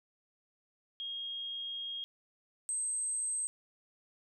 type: tone pair in turn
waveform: sine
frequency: 3257 / 8269 Hz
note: G#7 / C9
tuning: -34 / -21 cents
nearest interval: octave + major third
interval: 1613 cents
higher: second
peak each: -37 / -32 dBFS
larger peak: second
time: 1-2.04 / 2.69-3.47 s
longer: first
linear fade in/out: 0 ms
effects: none